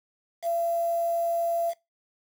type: tone with quantisation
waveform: sine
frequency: 678 Hz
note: E5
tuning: 49 cents sharp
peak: -24 dBFS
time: 0.42-1.74 s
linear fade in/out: 50 ms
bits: 7
effects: noise-tail reverb RT60 0.2 s tail -20 dB re dry